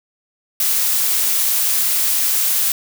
blue noise, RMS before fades -17 dBFS, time 0.6-2.72 s, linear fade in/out 2 ms, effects none

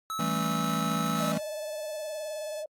square tone, 1300 Hz, E6, 24 cents flat, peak -32 dBFS, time 0.1-1.32 s, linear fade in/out 0 ms
square chord, A dominant seventh, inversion second, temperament just, 165 / 198 / 220 / 275 Hz, E3 / G3 / A3 / C#4, +2 / +18 / 0 / -14 cents, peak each -33 / -36 / -33 / -37 dBFS, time 0.19-1.38 s, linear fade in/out 5 ms
5% pulse tone with pitch glide, 870 to 865 Hz, A5 to A5, -20 to -30 cents, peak -31 dBFS, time 1.13-2.65 s, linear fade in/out 50 ms, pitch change -10 cents, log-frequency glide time 1.94-2.34 s
sine tone with vibrato, 614 Hz, D#5, 23 cents flat, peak -33 dBFS, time 1.2-2.66 s, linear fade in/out 5 ms, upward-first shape sine, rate 19 Hz, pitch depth 58 cents each way
effects AAC 64 kbps

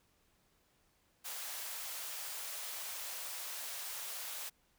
white high-pass noise, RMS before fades -43 dBFS, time 1.24-4.5 s, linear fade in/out 20 ms, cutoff 530 Hz, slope 24 dB/octave, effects pink hiss -73 dBFS RMS until 4.78 s

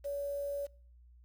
sine tone with quantisation, 567 Hz, C#5, 39 cents sharp, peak -34 dBFS, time 0.04-0.67 s, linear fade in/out 20 ms, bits 9, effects noise-tail reverb RT60 0.6 s tail -26 dB re dry + added 60 Hz sine -56 dBFS peak until 1.24 s

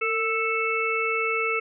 harmonic tone with a mistuned harmonic, 440 Hz, A4, in tune, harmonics 1 / 3 / 5 / 6, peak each -28 / -28 / -28 / -28 dBFS, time 0.01-1.6 s, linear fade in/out 10 ms, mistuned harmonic 1, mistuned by +45 cents, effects none

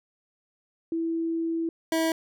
sine / 25% pulse tone pair in turn, 329.6 / 324.3 Hz, E4 / E4, 0 / -28 cents, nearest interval unison, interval 28 cents, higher first, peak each -25 / -19 dBFS, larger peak second, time 0.92-1.69 / 1.92-2.12 s, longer first, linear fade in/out 2 ms, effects none

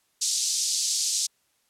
white band-pass noise, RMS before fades -26 dBFS, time 0.21-1.27 s, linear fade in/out 10 ms, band 4500 to 7600 Hz, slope 24 dB/octave, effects white hiss -69 dBFS RMS until 1.69 s + low-pass 12000 Hz 12 dB/octave

